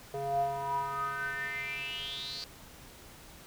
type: tone with band-pass filter sweep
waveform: square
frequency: 138.59 Hz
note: C#3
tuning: in tune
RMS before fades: -35 dBFS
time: 0.14-2.44 s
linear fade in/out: 0 ms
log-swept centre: 550 to 4600 Hz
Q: 9.4
effects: pink hiss -52 dBFS RMS until 3.46 s

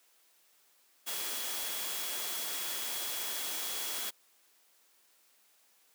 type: tone in noise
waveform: sine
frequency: 3344 Hz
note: G#7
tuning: 11 cents sharp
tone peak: -44 dBFS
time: 1.06-4.11 s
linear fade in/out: 20 ms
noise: white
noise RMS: -37 dBFS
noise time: 1.06-4.11 s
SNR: -10 dB
effects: white hiss -67 dBFS RMS until 5.94 s + high-pass 300 Hz 12 dB/octave

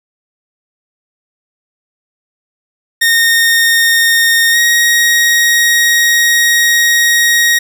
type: tone with pitch glide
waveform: sawtooth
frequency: 1843 to 1881.7 Hz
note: A#6 to A#6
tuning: -20 to +16 cents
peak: -4 dBFS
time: 3.01-7.59 s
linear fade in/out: 10 ms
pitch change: +36 cents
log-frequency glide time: 4.52-4.57 s
effects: none

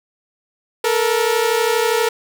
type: tone pair together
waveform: sawtooth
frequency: 441.6 / 474 Hz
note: A4 / A#4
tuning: +6 / +29 cents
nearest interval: minor second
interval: 123 cents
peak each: -14 dBFS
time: 0.84-2.09 s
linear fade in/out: 5 ms
effects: none

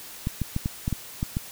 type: clicks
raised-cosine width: 5 ms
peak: -13 dBFS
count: 8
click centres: 0.271 / 0.417 / 0.564 / 0.659 / 0.879 / 0.927 / 1.229 / 1.369 s
effects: white hiss -42 dBFS RMS until 1.51 s

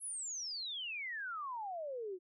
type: exponential sweep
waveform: sine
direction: down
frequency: 11030 to 350.4 Hz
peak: -39 dBFS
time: 0-2.19 s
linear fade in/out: 50 ms
effects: none

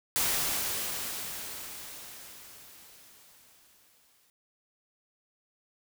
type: noise with exponential decay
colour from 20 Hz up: white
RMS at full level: -27 dBFS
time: 0.16-4.3 s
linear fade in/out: 0 ms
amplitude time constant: 900 ms
effects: none

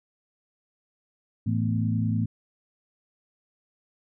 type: tone cluster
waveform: sine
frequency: 109.2 / 164.8 / 221.3 / 251.2 Hz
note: A2 / E3 / A3 / B3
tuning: -13 / 0 / +10 / +30 cents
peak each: -25 / -31 / -28 / -32 dBFS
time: 1.46-2.26 s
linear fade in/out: 10 ms
effects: none

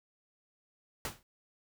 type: noise with exponential decay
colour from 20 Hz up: pink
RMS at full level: -33 dBFS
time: 1.05-1.23 s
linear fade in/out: 1 ms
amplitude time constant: 37 ms
effects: none

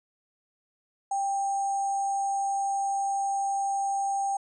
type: tone with sample-and-hold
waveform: sine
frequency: 789 Hz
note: G5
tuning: 11 cents sharp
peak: -25 dBFS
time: 1.11-4.37 s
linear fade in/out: 5 ms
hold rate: 7350 Hz
effects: resampled to 22050 Hz

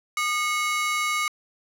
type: ring-modulated tone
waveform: 40% pulse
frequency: 1697 Hz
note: G#6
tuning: 37 cents sharp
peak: -19 dBFS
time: 0.17-1.28 s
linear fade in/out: 2 ms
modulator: 484 Hz
effects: low-pass 12000 Hz 12 dB/octave

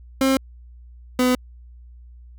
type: tone pair in turn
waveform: 30% pulse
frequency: 266.6 / 251.6 Hz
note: C4 / B3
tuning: +33 / +32 cents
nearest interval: minor second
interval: 101 cents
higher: first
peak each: -13 dBFS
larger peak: neither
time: 0.21-0.37 / 1.19-1.35 s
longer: neither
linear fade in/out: 2 ms
effects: added 60 Hz sine -41 dBFS peak until 2.38 s

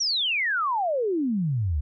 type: exponential sweep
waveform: sine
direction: down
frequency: 5870 to 67.4 Hz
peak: -22 dBFS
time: 0-1.81 s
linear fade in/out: 10 ms
effects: none

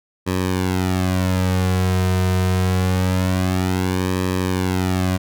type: tone with flanger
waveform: sawtooth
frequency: 92.5 Hz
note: F#2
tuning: in tune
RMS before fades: -19 dBFS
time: 0.26-5.18 s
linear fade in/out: 20 ms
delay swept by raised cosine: 1.4 to 3.6 ms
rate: 0.25 Hz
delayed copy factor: -0.9
effects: none

